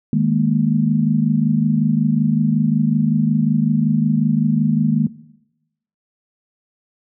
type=chord; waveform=sine; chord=D# suspended fourth; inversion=none; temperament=equal; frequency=155.56 / 207.7 / 233.1 Hz; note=D#3 / G#3 / A#3; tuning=0 / 0 / 0 cents; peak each=-18 dBFS; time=0.13-5.07 s; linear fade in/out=2 ms; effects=noise-tail reverb RT60 0.9 s tail -18 dB re dry